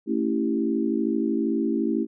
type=chord; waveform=sine; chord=A dominant seventh; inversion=none; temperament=equal with one note detuned; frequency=223.8 / 277.2 / 329.6 / 392 Hz; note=A3 / C#4 / E4 / G4; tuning=+30 / 0 / 0 / 0 cents; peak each=-26 / -27 / -26 / -30 dBFS; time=0.06-2.07 s; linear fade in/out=50 ms; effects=none